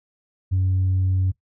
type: tone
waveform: sine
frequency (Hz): 93.5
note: F#2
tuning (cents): +19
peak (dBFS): -16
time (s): 0.51-1.32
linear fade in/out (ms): 20
effects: noise-tail reverb RT60 0.1 s tail -17 dB re dry + tanh soft clip ceiling -15 dBFS